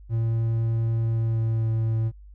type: tone with pitch glide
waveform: triangle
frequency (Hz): 113.8 to 112.04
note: A#2 to A2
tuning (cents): -41 to +32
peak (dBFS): -19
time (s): 0.09-2.12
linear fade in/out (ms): 50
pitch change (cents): -27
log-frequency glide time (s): 0.99-1.75
effects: added 50 Hz sine -43 dBFS peak until 2.34 s